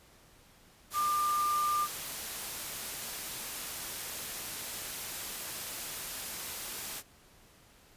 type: tone in noise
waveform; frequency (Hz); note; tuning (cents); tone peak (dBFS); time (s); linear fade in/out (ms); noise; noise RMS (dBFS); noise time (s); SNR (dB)
sine; 1197; D6; +33; -27; 0.93-1.88; 50; white; -39; 0.9-7.03; +9
effects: pink hiss -60 dBFS RMS until 7.96 s + resampled to 32000 Hz